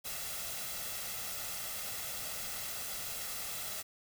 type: noise with comb filter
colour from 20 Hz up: white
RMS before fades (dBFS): -40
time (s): 0.04-3.83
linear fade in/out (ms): 20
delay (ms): 1.5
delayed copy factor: +0.55
effects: none